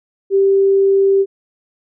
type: tone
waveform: sine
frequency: 391.5 Hz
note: G4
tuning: 2 cents flat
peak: -9 dBFS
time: 0.3-1.26 s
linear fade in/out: 50 ms
effects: none

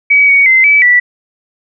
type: tone with pitch steps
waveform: sine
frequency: 2273 / 2241 / 2068 / 2297 / 1961 Hz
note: C#7 / C#7 / C7 / D7 / B6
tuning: +43 / +18 / -21 / -39 / -13 cents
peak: -4 dBFS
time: 0.1-1 s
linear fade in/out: 10 ms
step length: 180 ms
effects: none

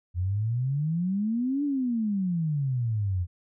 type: exponential two-way sweep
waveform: sine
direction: up then down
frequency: 85.4 to 293.7 to 85.4 Hz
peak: -24 dBFS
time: 0.14-3.27 s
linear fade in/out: 50 ms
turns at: 1.64 s
effects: none

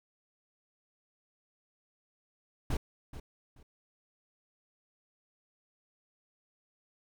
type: noise with echo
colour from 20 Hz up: brown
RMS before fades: -30 dBFS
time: 2.7-2.77 s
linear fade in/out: 5 ms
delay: 430 ms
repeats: 2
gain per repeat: -13 dB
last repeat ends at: 3.63 s
effects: none

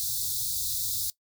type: band-stop noise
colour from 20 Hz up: white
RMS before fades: -30 dBFS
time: 0-1.1 s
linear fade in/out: 0 ms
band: 150 to 3600 Hz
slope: 96 dB/octave
effects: noise-tail reverb RT60 0.1 s tail -20 dB re dry

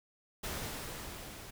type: noise with level ramp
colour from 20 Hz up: pink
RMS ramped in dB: -38 to -49 dBFS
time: 0.43-1.51 s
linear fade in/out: 10 ms
effects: none

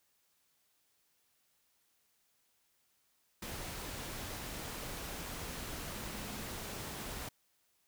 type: tone in noise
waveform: sine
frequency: 211.8 Hz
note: G#3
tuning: 34 cents sharp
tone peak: -51 dBFS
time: 5.93-6.44 s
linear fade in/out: 5 ms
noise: pink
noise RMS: -43 dBFS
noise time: 3.42-7.29 s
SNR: -11 dB
effects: white hiss -75 dBFS RMS until 7.87 s

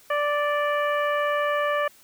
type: harmonic tone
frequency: 586 Hz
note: D5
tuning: 4 cents flat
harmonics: 1 / 2 / 3 / 4 / 5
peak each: -24 / -26 / -29 / -36 / -39 dBFS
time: 0.1-1.88 s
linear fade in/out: 5 ms
effects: white hiss -54 dBFS RMS until 2.03 s

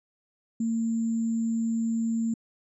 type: tone with sample-and-hold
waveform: sine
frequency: 227.5 Hz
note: A#3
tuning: 42 cents flat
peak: -24 dBFS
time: 0.6-2.34 s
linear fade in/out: 5 ms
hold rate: 7350 Hz
effects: resampled to 22050 Hz

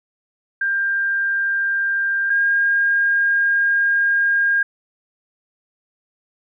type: tone pair in turn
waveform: sine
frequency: 1593 / 1616.2 Hz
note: G6 / G#6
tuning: +27 / -48 cents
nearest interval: unison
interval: 25 cents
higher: second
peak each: -17 / -14 dBFS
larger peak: second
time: 0.61-2.3 / 2.3-4.63 s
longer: second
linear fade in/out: 5 ms
effects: none

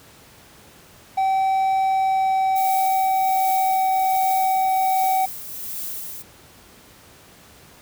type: tone with pitch glide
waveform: triangle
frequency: 769 to 758.9 Hz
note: G5 to F#5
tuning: -33 to +44 cents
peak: -15 dBFS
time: 1.17-5.26 s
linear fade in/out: 10 ms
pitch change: -23 cents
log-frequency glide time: 1.74-3.9 s
type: noise with tremolo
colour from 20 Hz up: violet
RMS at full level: -29 dBFS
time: 2.55-6.23 s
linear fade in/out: 20 ms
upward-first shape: triangle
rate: 1.3 Hz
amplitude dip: 55%
effects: pink hiss -48 dBFS RMS until 7.81 s + high-pass 60 Hz 12 dB/octave

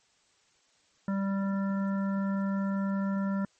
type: harmonic tone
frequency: 196 Hz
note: G3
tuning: in tune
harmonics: 1 / 3 / 5 / 7 / 9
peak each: -27 / -40 / -43 / -42 / -48 dBFS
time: 1.08-3.45 s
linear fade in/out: 2 ms
effects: white hiss -67 dBFS RMS until 3.59 s + MP3 32 kbps

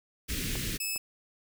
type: band-stop noise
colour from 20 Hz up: pink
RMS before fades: -33 dBFS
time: 0.28-0.78 s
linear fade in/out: 20 ms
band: 370 to 1800 Hz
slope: 24 dB/octave
type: clicks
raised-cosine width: 1 ms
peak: -25 / -30 dBFS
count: 2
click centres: 0.555 / 0.961 s
type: tone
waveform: 10% pulse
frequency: 2601 Hz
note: E7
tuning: 24 cents flat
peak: -22 dBFS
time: 0.8-0.98 s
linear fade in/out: 5 ms
effects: none

